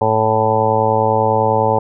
harmonic tone with a mistuned harmonic, 110 Hz, A2, in tune, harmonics 1 / 2 / 3 / 4 / 5 / 6 / 7 / 8 / 9, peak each -21 / -25 / -29 / -19 / -18 / -28 / -20 / -17 / -24 dBFS, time 0.01-1.79 s, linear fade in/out 5 ms, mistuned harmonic 1, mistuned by -18 cents, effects none

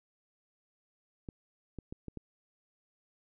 clicks, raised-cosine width 3 ms, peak -28 dBFS, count 5, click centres 1.288 / 1.787 / 1.925 / 2.083 / 2.173 s, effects none

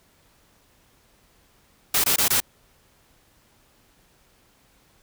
white noise bursts, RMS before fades -20 dBFS, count 4, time 1.94-2.403 s, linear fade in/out 5 ms, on 100 ms, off 21 ms, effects pink hiss -60 dBFS RMS until 5.02 s

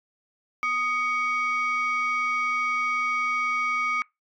sine tone pair together, 1244.5 / 2242 Hz, D#6 / C#7, 0 / +19 cents, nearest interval minor seventh, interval 1019 cents, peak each -24 dBFS, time 0.63-4.02 s, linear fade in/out 0 ms, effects noise-tail reverb RT60 0.2 s tail -24 dB re dry + tanh soft clip ceiling -19 dBFS

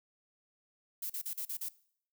violet noise bursts, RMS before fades -38 dBFS, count 6, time 1.02-1.688 s, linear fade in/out 5 ms, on 78 ms, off 40 ms, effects noise-tail reverb RT60 0.6 s tail -20 dB re dry

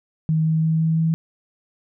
sine tone with pitch steps, 158.4 / 159.32 / 160.24 / 161.17 / 162.1 Hz, D#3 / D#3 / E3 / E3 / E3, +31 / +41 / -49 / -39 / -29 cents, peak -16 dBFS, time 0.29-1.14 s, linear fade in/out 0 ms, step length 170 ms, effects none

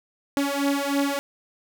sawtooth beating tone pair, 279.2 / 282.4 Hz, C#4 / C#4, +13 / +32 cents, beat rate 3.2 Hz, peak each -21 dBFS, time 0.37-1.19 s, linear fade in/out 0 ms, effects none

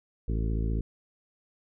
harmonic tone with a mistuned harmonic, 55 Hz, A1, in tune, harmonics 1 / 2 / 3 / 4 / 5 / 6 / 7 / 8, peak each -27 / -33 / -37 / -39 / -41 / -43 / -44 / -45 dBFS, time 0.28-0.81 s, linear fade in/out 5 ms, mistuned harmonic 8, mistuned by +35 cents, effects none

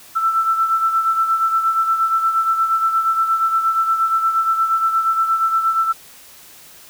sine beating tone pair, 1329 / 1337.5 Hz, E6 / E6, +14 / +25 cents, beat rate 8.5 Hz, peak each -15 / -23 dBFS, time 0.15-5.93 s, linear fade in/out 20 ms, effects white hiss -43 dBFS RMS until 6.89 s

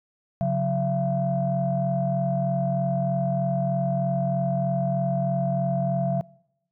sine tone cluster, 137.9 / 181.1 / 675 Hz, C#3 / F#3 / E5, -9 / -37 / +41 cents, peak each -25 dBFS, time 0.41-6.21 s, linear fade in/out 0 ms, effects noise-tail reverb RT60 0.8 s tail -24 dB re dry + tanh soft clip ceiling -13 dBFS

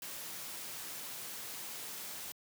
white noise, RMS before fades -44 dBFS, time 0.02-2.32 s, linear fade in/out 2 ms, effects high-pass 100 Hz 12 dB/octave

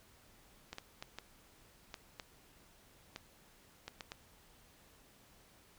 clicks, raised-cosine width 0.2 ms, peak -26 dBFS, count 10, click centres 0.73 / 0.784 / 1.025 / 1.186 / 1.942 / 2.198 / 3.161 / 3.88 / 4.008 / 4.119 s, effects pink hiss -64 dBFS RMS until 5.78 s

